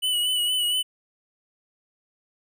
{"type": "tone with vibrato", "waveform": "square", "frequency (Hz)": 2960, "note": "F#7", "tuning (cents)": 0, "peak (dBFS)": -22, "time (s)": [0.02, 0.83], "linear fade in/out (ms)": 20, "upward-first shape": "sine", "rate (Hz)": 4.3, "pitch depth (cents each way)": 37, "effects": []}